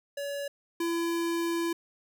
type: tone pair in turn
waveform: square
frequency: 567 / 337.1 Hz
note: C#5 / E4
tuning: +39 / +39 cents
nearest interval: major sixth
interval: 900 cents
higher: first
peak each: -33 / -28 dBFS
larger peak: second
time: 0.17-0.48 / 0.8-1.73 s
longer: second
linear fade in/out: 5 ms
effects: none